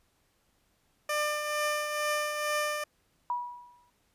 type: tone with tremolo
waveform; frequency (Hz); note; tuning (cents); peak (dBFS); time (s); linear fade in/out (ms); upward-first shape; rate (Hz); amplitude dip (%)
15% pulse; 598; D5; +31; -20; 1.09-2.84; 5; triangle; 2.2; 50
type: tone with exponential decay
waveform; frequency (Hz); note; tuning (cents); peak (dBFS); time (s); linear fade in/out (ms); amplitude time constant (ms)
sine; 972; B5; -28; -26; 3.3-3.9; 1; 130
effects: pink hiss -71 dBFS RMS until 4.14 s + resampled to 32000 Hz